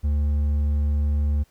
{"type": "tone with hard clipping", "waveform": "triangle", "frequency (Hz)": 73.42, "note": "D2", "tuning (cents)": 0, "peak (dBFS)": -20, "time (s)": [0.03, 1.44], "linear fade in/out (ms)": 20, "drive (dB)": 7, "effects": ["pink hiss -62 dBFS RMS until 1.5 s"]}